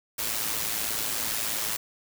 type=noise with amplitude modulation; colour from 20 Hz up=white; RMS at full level=-27 dBFS; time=0.18-1.77 s; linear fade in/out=10 ms; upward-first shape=sine; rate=109 Hz; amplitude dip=55%; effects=none